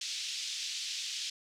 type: band-pass noise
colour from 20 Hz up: pink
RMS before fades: -38 dBFS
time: 0.01-1.3 s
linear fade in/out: 5 ms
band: 3000 to 6400 Hz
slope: 24 dB/octave
effects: none